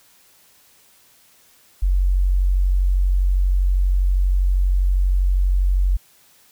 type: tone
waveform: sine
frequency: 46.25 Hz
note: F#1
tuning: in tune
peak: -14 dBFS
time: 1.82-5.97 s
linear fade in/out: 10 ms
effects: white hiss -54 dBFS RMS until 6.51 s